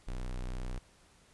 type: tone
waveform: square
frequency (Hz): 31.12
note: B0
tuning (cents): +14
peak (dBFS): -36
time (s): 0.07-0.79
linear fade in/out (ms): 10
effects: pink hiss -63 dBFS RMS until 1.33 s + resampled to 24000 Hz